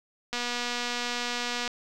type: click train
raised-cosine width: 0.2 ms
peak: -14 dBFS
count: 327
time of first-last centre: 0.33-1.677 s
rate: 242 Hz
effects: none